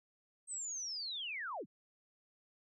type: linear sweep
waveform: sine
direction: down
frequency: 8372 to 108.3 Hz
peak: -39 dBFS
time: 0.47-1.66 s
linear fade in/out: 50 ms
effects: none